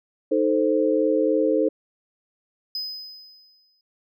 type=chord; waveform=sine; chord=A diminished; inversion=second; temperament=equal; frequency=311.1 / 440 / 523.3 Hz; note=Eb4 / A4 / C5; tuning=0 / 0 / 0 cents; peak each=-22 dBFS; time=0.31-1.69 s; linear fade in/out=10 ms
type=tone with exponential decay; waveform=triangle; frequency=5030 Hz; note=D#8; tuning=18 cents sharp; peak=-24 dBFS; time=2.75-3.81 s; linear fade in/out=2 ms; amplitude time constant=230 ms
effects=none